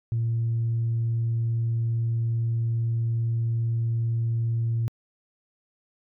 sine tone, 115.3 Hz, A#2, 19 cents flat, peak -21 dBFS, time 0.12-4.88 s, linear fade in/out 0 ms, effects tanh soft clip ceiling -19 dBFS

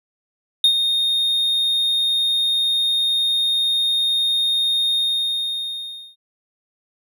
triangle tone with ADSR envelope, 3689 Hz, A#7, 19 cents flat, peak -8 dBFS, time 0.64-6.16 s, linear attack 3 ms, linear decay 82 ms, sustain -7 dB, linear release 1200 ms, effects none

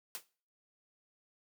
white noise with exponential decay, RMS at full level -37 dBFS, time 0.15-0.25 s, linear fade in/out 0 ms, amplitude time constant 20 ms, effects noise-tail reverb RT60 0.4 s tail -19 dB re dry + high-pass 200 Hz 12 dB/octave

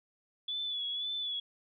sine tone with vibrato, 3434 Hz, A7, 43 cents flat, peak -33 dBFS, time 0.48-1.4 s, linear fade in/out 5 ms, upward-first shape sine, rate 1.9 Hz, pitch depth 47 cents each way, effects none

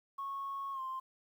sine tone with pitch glide, 1100 to 1048.5 Hz, C#6 to C6, -14 to +3 cents, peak -36 dBFS, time 0.18-1 s, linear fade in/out 10 ms, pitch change -83 cents, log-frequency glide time 0.72-0.81 s, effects tanh soft clip ceiling -33 dBFS + 11-bit

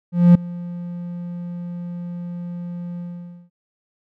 triangle tone with ADSR envelope, 174.61 Hz, F3, in tune, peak -3 dBFS, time 0.12-3.5 s, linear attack 230 ms, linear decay 5 ms, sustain -22 dB, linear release 510 ms, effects none

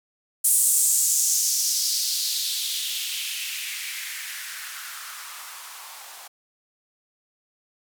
violet noise with band-pass filter sweep, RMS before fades -26 dBFS, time 0.44-6.28 s, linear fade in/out 10 ms, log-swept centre 9300 to 780 Hz, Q 2.7, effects none

